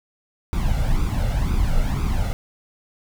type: noise with flanger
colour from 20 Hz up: brown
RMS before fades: -20 dBFS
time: 0.53-2.33 s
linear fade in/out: 0 ms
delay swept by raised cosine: 0.82 to 1.46 ms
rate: 2 Hz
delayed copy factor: +0.7
effects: none